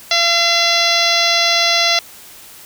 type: harmonic tone with a mistuned harmonic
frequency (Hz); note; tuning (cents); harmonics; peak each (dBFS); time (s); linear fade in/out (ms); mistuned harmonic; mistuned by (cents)
682; F5; -41; 1 / 2 / 3 / 4 / 5 / 6 / 7 / 8 / 9; -20 / -23 / -19 / -22 / -19 / -18 / -21 / -23 / -24; 0.11-1.99; 2; 7; +17
effects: white hiss -39 dBFS RMS until 2.65 s